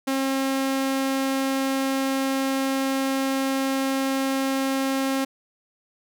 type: tone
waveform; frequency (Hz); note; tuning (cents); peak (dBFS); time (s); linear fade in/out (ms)
sawtooth; 268.8; C4; +47; -18; 0.07-5.25; 10
effects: none